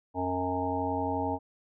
harmonic tone, 91.4 Hz, F#2, 21 cents flat, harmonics 1 / 3 / 5 / 7 / 9 / 10, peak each -37 / -33 / -36 / -36 / -33 / -36 dBFS, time 0.14-1.39 s, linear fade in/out 50 ms, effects none

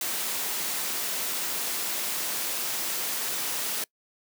white noise, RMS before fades -30 dBFS, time 0.01-3.84 s, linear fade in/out 2 ms, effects noise-tail reverb RT60 0.1 s tail -25 dB re dry + high-pass 200 Hz 12 dB/octave

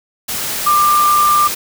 sine tone in noise, 1190 Hz, D6, 22 cents sharp, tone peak -9 dBFS, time 0.66-1.48 s, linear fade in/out 10 ms, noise white, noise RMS -21 dBFS, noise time 0.28-1.55 s, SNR +9 dB, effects none

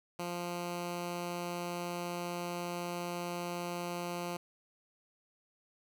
10% pulse tone, 174.7 Hz, F3, 1 cent sharp, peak -28 dBFS, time 0.19-4.37 s, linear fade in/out 5 ms, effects none

